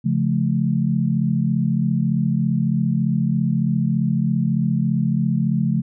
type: chord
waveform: sine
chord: Db augmented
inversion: none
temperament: just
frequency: 138.59 / 173.24 / 216.5 Hz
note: Db3 / F3 / A3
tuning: 0 / -14 / -28 cents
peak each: -21 dBFS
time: 0.04-5.82 s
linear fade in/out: 20 ms
effects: none